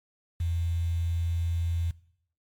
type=tone with quantisation; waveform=sine; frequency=84.4 Hz; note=E2; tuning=41 cents sharp; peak=-25 dBFS; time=0.4-1.91 s; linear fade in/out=5 ms; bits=8; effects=noise-tail reverb RT60 0.7 s tail -21 dB re dry + MP3 96 kbps